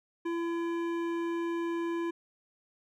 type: tone with hard clipping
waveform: sine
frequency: 337.7 Hz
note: E4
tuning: 42 cents sharp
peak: -32 dBFS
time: 0.25-2.11 s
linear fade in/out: 10 ms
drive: 13 dB
effects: none